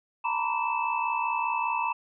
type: tone cluster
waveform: sine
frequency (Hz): 881 / 926 / 991 / 1151 / 2631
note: A5 / A#5 / B5 / D6 / E7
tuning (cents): +2 / -12 / +6 / -35 / -4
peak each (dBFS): -36 / -29 / -30 / -36 / -33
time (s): 0.24-1.93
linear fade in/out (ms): 10
effects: none